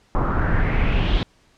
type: noise with low-pass filter sweep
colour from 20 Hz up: brown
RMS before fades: -19 dBFS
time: 0.15-1.23 s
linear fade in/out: 0 ms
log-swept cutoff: 1100 to 3700 Hz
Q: 3.9
effects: pink hiss -58 dBFS RMS until 1.57 s + low-pass 7000 Hz 12 dB/octave